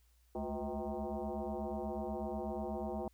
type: tone with frequency modulation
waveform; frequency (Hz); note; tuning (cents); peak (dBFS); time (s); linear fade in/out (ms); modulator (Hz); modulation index
sine; 210.4; G#3; +23; -36; 0.35-3.08; 2; 143; 4.5
effects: added 60 Hz sine -66 dBFS peak until 3.13 s + white hiss -75 dBFS RMS until 3.13 s